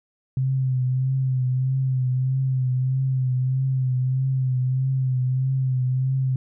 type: tone with vibrato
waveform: sine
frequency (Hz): 130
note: C3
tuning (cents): -11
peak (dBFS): -19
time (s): 0.37-6.36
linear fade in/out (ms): 2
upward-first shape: triangle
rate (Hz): 1.6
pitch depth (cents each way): 47
effects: none